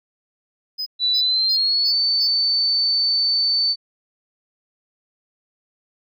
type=tone bursts; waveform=triangle; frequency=5030 Hz; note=D#8; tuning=18 cents sharp; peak=-22 dBFS; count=5; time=0.78-2.28 s; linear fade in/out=20 ms; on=84 ms; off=270 ms
type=tone with pitch glide; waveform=sine; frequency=3965 to 4528 Hz; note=B7 to C#8; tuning=+6 to +36 cents; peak=-16 dBFS; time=0.99-3.76 s; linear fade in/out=50 ms; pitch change=+230 cents; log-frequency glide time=1.19-1.96 s
effects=none